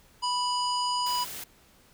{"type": "harmonic tone", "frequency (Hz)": 986, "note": "B5", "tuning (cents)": -3, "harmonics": [1, 3, 5, 7, 9], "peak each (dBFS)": [-27, -35, -32, -42, -44], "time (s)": [0.22, 1.25], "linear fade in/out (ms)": 20}
{"type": "noise", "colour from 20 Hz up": "white", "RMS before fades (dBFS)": -39, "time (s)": [1.06, 1.44], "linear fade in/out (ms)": 5}
{"effects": ["pink hiss -59 dBFS RMS until 1.93 s"]}